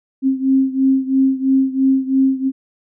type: beating tone pair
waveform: sine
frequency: 265.5 / 268.5 Hz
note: C4 / C4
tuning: +25 / +45 cents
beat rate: 3 Hz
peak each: -14 / -17 dBFS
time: 0.22-2.52 s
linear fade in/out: 50 ms
effects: none